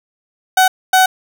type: tone bursts at uneven times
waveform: 30% pulse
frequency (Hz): 750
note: F#5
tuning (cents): +23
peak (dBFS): -5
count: 2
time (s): 0.57-0.68 / 0.93-1.06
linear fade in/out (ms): 5
effects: none